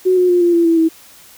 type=tone with pitch steps; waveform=sine; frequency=370 / 362 / 354.1 / 346.4 / 338.9 / 331.5 / 324.3 Hz; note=F#4 / F#4 / F4 / F4 / E4 / E4 / E4; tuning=0 / -38 / +24 / -14 / +48 / +10 / -28 cents; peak=-9 dBFS; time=0.05-0.89 s; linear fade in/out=20 ms; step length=120 ms; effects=white hiss -43 dBFS RMS until 1.37 s